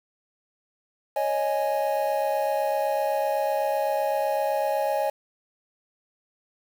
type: chord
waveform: triangle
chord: C# suspended second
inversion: none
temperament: equal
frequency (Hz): 554.4 / 622.3 / 830.6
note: C#5 / D#5 / G#5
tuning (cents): 0 / 0 / 0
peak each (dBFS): -25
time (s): 1.16-5.1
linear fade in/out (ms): 5
effects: 7-bit